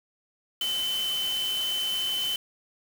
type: tone in noise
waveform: sine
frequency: 3049 Hz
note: G7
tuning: 49 cents flat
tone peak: -26 dBFS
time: 0.61-2.36 s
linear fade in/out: 2 ms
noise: white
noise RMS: -37 dBFS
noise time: 0.61-2.36 s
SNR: +8 dB
effects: none